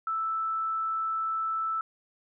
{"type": "tone", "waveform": "sine", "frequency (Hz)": 1318.5, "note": "E6", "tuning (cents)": 0, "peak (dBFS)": -27, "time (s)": [0.07, 1.81], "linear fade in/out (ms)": 2, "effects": []}